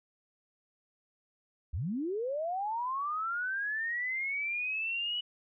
sine linear sweep, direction up, 59 to 2960 Hz, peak -31 dBFS, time 1.73-5.21 s, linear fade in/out 10 ms, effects none

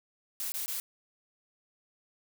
blue noise bursts, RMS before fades -35 dBFS, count 3, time 0.4-0.8 s, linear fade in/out 0 ms, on 120 ms, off 20 ms, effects none

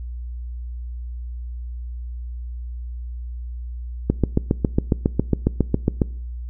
click train, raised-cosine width 3 ms, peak -3 dBFS, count 15, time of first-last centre 4.1-6.018 s, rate 7.3 Hz, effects noise-tail reverb RT60 0.6 s tail -23 dB re dry + added 60 Hz sine -28 dBFS peak until 6.49 s

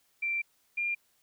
sine tone pair in turn, 2354 / 2399 Hz, D7 / D7, +3 / +36 cents, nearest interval unison, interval 33 cents, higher second, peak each -28 dBFS, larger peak neither, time 0.22-0.42 / 0.77-0.95 s, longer first, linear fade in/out 10 ms, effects white hiss -70 dBFS RMS until 1.22 s

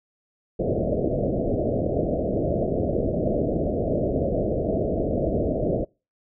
white low-pass noise, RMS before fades -24 dBFS, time 0.59-5.85 s, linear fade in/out 10 ms, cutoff 660 Hz, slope 96 dB/octave, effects noise-tail reverb RT60 0.3 s tail -26 dB re dry

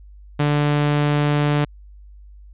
sawtooth tone, 146.83 Hz, D3, in tune, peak -12 dBFS, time 0.39-1.65 s, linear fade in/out 10 ms, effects added 50 Hz sine -40 dBFS peak until 2.53 s + resampled to 8000 Hz

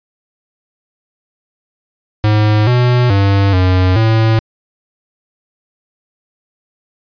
square tone with pitch steps, 106.5 / 123.3 / 98.9 / 92.2 / 111.6 Hz, G#2 / B2 / G2 / F#2 / A2, +44 / -2 / +16 / -6 / +25 cents, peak -9 dBFS, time 2.24-4.39 s, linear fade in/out 0 ms, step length 430 ms, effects resampled to 11025 Hz

